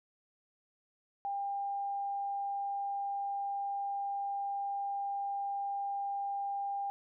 sine tone, 799 Hz, G5, 33 cents sharp, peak -33 dBFS, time 1.25-6.9 s, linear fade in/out 0 ms, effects none

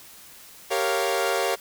sawtooth chord, G half-diminished seventh, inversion none, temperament equal with one note detuned, 392 / 464.8 / 554.4 / 698.5 Hz, G4 / Bb4 / Db5 / F5, 0 / -5 / 0 / 0 cents, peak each -24 dBFS, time 0.7-1.56 s, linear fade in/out 20 ms, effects white hiss -47 dBFS RMS until 1.6 s

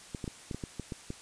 clicks, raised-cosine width 3 ms, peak -23 dBFS, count 9, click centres 0.148 / 0.242 / 0.278 / 0.512 / 0.546 / 0.638 / 0.797 / 0.922 / 1.104 s, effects white hiss -51 dBFS RMS until 1.21 s + resampled to 22050 Hz

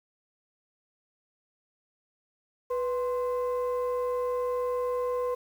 sine tone pair together, 493.9 / 1046.5 Hz, B4 / C6, 0 / 0 cents, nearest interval octave + minor second, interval 1300 cents, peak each -26 / -33 dBFS, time 2.7-5.35 s, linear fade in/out 10 ms, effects tanh soft clip ceiling -22 dBFS + 9-bit

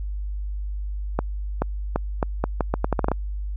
accelerating click train, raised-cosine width 1 ms, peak -7 dBFS, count 13, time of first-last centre 1.19-3.117 s, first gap 430 ms, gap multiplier 0.79, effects added 50 Hz sine -26 dBFS peak until 3.56 s

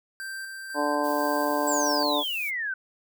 square tone with tremolo, 1568 Hz, G6, in tune, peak -34 dBFS, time 0.2-2.03 s, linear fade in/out 0 ms, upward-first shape square, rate 2 Hz, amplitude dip 30%
harmonic tone, 146.83 Hz, D3, in tune, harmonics 2 / 3 / 4 / 5 / 6 / 7, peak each -29 / -34 / -28 / -33 / -30 / -30 dBFS, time 0.74-2.24 s, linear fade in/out 50 ms
violet noise, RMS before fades -40 dBFS, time 1.03-2.51 s, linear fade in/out 20 ms
sine exponential sweep, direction down, 7890 to 1489 Hz, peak -27 dBFS, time 1.67-2.74 s, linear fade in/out 5 ms
effects none

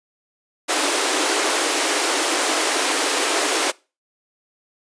pink high-pass noise, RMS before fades -20 dBFS, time 0.68-3.72 s, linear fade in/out 20 ms, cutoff 280 Hz, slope 96 dB/octave, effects noise-tail reverb RT60 0.3 s tail -23 dB re dry + resampled to 22050 Hz

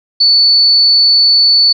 sine tone, 4470 Hz, C#8, 14 cents sharp, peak -5 dBFS, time 0.2-1.73 s, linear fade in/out 10 ms, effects none

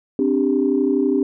sine chord, C suspended second, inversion none, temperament equal with one note detuned, 261.6 / 293.7 / 393.8 Hz, C4 / D4 / G4, 0 / 0 / +8 cents, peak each -19 dBFS, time 0.19-1.23 s, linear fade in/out 2 ms, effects tanh soft clip ceiling -6 dBFS

